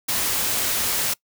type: noise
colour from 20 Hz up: white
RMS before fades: -23 dBFS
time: 0.08-1.14 s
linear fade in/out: 10 ms
effects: noise-tail reverb RT60 0.1 s tail -23 dB re dry